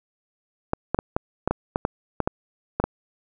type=clicks; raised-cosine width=1 ms; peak=-7 dBFS; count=12; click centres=0.734 / 0.946 / 0.989 / 1.165 / 1.476 / 1.51 / 1.759 / 1.851 / 2.203 / 2.275 / 2.8 / 2.84 s; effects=none